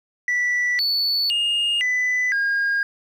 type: tone with pitch steps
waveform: sine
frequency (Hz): 1963 / 4456 / 2839 / 1997 / 1623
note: B6 / C#8 / F7 / B6 / G#6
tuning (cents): -11 / +8 / +28 / +19 / -40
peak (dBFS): -16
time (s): 0.28-2.83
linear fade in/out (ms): 2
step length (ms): 510
effects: tanh soft clip ceiling -17 dBFS + 9-bit